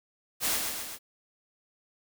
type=noise with echo; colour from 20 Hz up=white; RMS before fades=-28 dBFS; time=0.4-0.6 s; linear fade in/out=50 ms; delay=130 ms; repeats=3; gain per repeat=-4 dB; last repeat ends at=0.99 s; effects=none